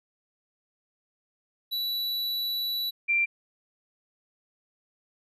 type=tone pair in turn; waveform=square / sine; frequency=3942 / 2364 Hz; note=B7 / D7; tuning=-4 / +11 cents; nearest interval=major sixth; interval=885 cents; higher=first; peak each=-28 / -21 dBFS; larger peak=second; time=1.71-2.91 / 3.08-3.26 s; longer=first; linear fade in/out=20 ms; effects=resampled to 32000 Hz